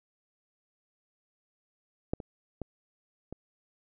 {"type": "clicks", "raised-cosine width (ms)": 2, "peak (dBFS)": [-15, -26, -22, -26], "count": 4, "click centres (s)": [2.135, 2.202, 2.617, 3.326], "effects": []}